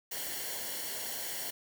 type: noise with comb filter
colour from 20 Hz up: white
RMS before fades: -38 dBFS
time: 0.11-1.51 s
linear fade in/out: 10 ms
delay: 0.8 ms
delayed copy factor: -0.65
effects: none